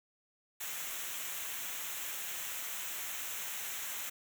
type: noise with comb filter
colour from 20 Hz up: white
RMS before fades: -40 dBFS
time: 0.6-4.1 s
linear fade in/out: 10 ms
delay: 0.21 ms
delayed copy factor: -0.65
effects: none